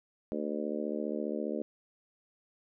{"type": "harmonic tone", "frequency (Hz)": 74.9, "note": "D2", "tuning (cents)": 35, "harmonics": [3, 4, 5, 6, 7, 8], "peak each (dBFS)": [-37, -38, -39, -40, -40, -41], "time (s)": [0.32, 1.62], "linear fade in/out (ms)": 0, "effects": []}